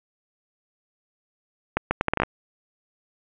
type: accelerating click train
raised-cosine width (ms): 0.5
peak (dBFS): -5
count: 9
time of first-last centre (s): 1.77-2.234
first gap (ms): 140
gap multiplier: 0.72
effects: resampled to 8000 Hz + 7-bit